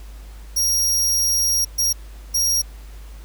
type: tone bursts at uneven times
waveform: sawtooth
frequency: 5630 Hz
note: F8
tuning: 13 cents sharp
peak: -14 dBFS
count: 3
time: 0.56-1.65 / 1.78-1.93 / 2.34-2.62 s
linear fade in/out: 10 ms
effects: added 51 Hz sine -35 dBFS peak until 3.24 s + pink hiss -49 dBFS RMS until 3.24 s